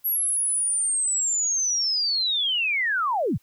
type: linear sweep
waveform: sine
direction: down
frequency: 11670 to 61.74 Hz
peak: -21 dBFS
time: 0.04-3.38 s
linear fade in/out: 20 ms
effects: white hiss -64 dBFS RMS until 3.42 s